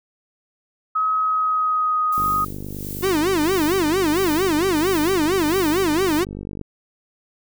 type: tone with pitch glide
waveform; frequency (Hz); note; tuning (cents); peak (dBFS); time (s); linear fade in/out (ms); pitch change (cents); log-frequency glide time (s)
sine; 1274 to 1249.2; D#6 to D#6; +41 to +7; -17; 0.95-2.45; 10; -34; 1.16-2.01
type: noise with tremolo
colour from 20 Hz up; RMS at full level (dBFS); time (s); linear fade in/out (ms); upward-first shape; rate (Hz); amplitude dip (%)
violet; -33; 2.12-6.2; 5; sine; 1.5; 75
type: click train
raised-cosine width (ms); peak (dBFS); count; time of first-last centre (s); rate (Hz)
3; -19; 220; 2.18-6.613; 49.4
type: tone with vibrato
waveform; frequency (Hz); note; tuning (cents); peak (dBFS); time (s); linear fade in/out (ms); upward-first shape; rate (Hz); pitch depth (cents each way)
45% pulse; 340.6; F4; -43; -17; 3.02-6.25; 20; sine; 4.4; 240
effects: none